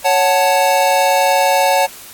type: chord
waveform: square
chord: F# minor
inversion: second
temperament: equal with one note detuned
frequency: 556.3 / 740 / 880 Hz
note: C#5 / F#5 / A5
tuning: +6 / 0 / 0 cents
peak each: -16 dBFS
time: 0.04-1.87 s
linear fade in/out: 20 ms
effects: white hiss -36 dBFS RMS until 2.13 s + AAC 64 kbps